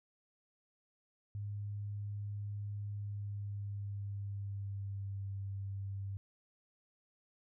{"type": "tone with pitch glide", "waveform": "sine", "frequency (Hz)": [102.5, 98.38], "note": ["G#2", "G2"], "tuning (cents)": [-22, 7], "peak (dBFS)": -38, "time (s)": [1.35, 6.17], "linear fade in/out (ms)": 0, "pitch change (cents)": -71, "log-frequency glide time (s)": [2.9, 5.3], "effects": []}